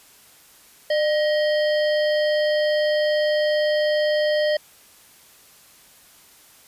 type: harmonic tone with a mistuned harmonic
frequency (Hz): 630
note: D#5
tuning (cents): +21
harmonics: 1 / 3 / 5 / 7 / 8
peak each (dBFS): -18 / -28 / -32 / -35 / -36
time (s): 0.9-4.57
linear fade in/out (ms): 5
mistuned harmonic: 1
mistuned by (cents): -76
effects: white hiss -51 dBFS RMS until 6.67 s + resampled to 32000 Hz